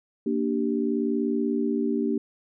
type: chord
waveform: sine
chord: G minor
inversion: first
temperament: equal with one note detuned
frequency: 233.1 / 293.7 / 389.7 Hz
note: Bb3 / D4 / G4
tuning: 0 / 0 / -10 cents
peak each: -26 / -27 / -28 dBFS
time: 0.26-2.18 s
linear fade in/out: 5 ms
effects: none